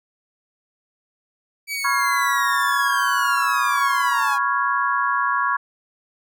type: linear sweep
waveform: sawtooth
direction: down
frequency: 2298 to 811 Hz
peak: -21 dBFS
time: 1.67-4.39 s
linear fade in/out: 50 ms
type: chord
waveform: sine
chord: C# dominant seventh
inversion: third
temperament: equal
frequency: 987.8 / 1108.7 / 1396.9 / 1661.2 Hz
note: B5 / C#6 / E#6 / G#6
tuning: 0 / 0 / 0 / 0 cents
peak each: -25 / -21 / -26 / -24 dBFS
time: 1.84-5.57 s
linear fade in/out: 10 ms
effects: none